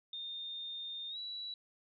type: tone with pitch glide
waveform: sine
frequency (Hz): 3641 to 3925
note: A#7 to B7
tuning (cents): -41 to -11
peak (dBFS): -40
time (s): 0.13-1.54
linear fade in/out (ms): 2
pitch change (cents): +130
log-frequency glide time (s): 1.09-1.18
effects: none